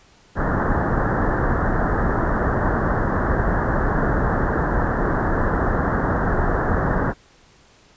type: low-pass noise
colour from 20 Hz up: pink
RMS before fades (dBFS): -20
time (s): 0.35-7.14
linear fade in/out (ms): 50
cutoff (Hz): 1800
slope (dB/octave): 96
effects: pink hiss -53 dBFS RMS until 7.96 s + resampled to 16000 Hz